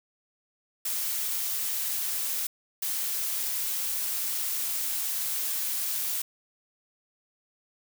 blue noise bursts at uneven times, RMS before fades -30 dBFS, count 2, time 0.85-2.47 / 2.82-6.22 s, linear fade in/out 5 ms, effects none

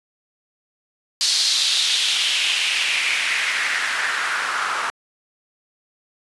white noise with band-pass filter sweep, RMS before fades -21 dBFS, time 1.21-4.9 s, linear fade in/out 0 ms, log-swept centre 4600 to 1200 Hz, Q 2.9, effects resampled to 24000 Hz

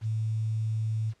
sine tone with quantisation, 110 Hz, A2, in tune, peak -26 dBFS, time 0.01-1.14 s, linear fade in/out 50 ms, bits 9, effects pink hiss -68 dBFS RMS until 1.2 s + low-pass 7000 Hz 12 dB/octave

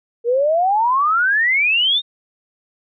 sine exponential sweep, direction up, 457.7 to 3729 Hz, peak -13 dBFS, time 0.24-2.02 s, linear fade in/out 50 ms, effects none

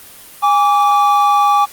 triangle tone pair together, 819 / 1158.2 Hz, G#5 / D6, -24 / -24 cents, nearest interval tritone, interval 600 cents, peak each -10 dBFS, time 0.42-1.66 s, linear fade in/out 20 ms, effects white hiss -38 dBFS RMS until 1.72 s + Opus 24 kbps

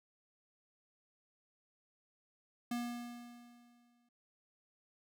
square tone with exponential decay, 239.8 Hz, A#3, 49 cents sharp, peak -35 dBFS, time 2.71-4.09 s, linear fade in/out 5 ms, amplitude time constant 300 ms, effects none

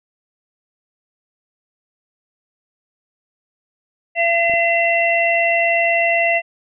harmonic tone, 678 Hz, E5, 49 cents sharp, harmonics 1 / 3 / 4, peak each -17 / -18 / -19 dBFS, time 4.15-6.42 s, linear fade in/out 50 ms
clicks, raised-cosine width 2 ms, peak -21 dBFS, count 2, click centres 4.497 / 4.538 s
effects none

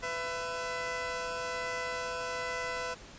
15% pulse tone pair together, 501 / 667.6 Hz, B4 / E5, +25 / +22 cents, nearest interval perfect fourth, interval 497 cents, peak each -29 / -32 dBFS, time 0.02-2.95 s, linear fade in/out 20 ms, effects pink hiss -50 dBFS RMS until 3.18 s + resampled to 16000 Hz

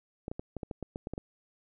clicks, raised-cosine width 2 ms, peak -23 dBFS, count 11, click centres 0.281 / 0.315 / 0.395 / 0.567 / 0.632 / 0.712 / 0.827 / 0.959 / 1.071 / 1.136 / 1.179 s, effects none

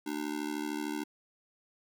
square tone with amplitude modulation, 300.1 Hz, D4, 38 cents sharp, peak -30 dBFS, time 0.06-1.04 s, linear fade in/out 10 ms, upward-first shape sine, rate 73.3 Hz, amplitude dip 95%, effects none

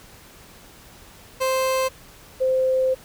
30% pulse / sine tone pair in turn, 523.3 / 520 Hz, C5 / C5, 0 / -11 cents, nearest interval unison, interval 11 cents, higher first, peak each -17 dBFS, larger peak neither, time 1.4-1.89 / 2.4-2.95 s, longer second, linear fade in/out 20 ms, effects pink hiss -47 dBFS RMS until 3.04 s

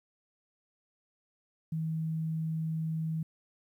sine tone, 160 Hz, D#3, 49 cents sharp, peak -30 dBFS, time 1.72-3.23 s, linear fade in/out 5 ms, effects 11-bit

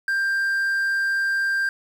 triangle tone with quantisation, 1586 Hz, G6, 20 cents sharp, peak -18 dBFS, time 0.08-1.69 s, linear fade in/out 2 ms, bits 8, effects none

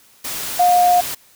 sine tone in noise, 713 Hz, F5, 36 cents sharp, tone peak -10 dBFS, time 0.59-1.01 s, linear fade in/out 10 ms, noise white, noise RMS -26 dBFS, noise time 0.24-1.15 s, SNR +13 dB, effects white hiss -51 dBFS RMS until 1.35 s

